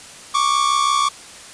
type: tone pair together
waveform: 45% pulse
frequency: 1108.8 / 1174.7 Hz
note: C#6 / D6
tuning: 0 / 0 cents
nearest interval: minor second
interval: 100 cents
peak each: -18 dBFS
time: 0.34-1.09 s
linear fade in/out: 10 ms
effects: white hiss -39 dBFS RMS until 1.53 s + resampled to 22050 Hz